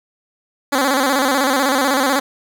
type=tone with vibrato; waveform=10% pulse; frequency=270 Hz; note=C#4; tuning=45 cents flat; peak=-6 dBFS; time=0.72-2.2 s; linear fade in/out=10 ms; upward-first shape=square; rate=16 Hz; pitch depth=84 cents each way; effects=none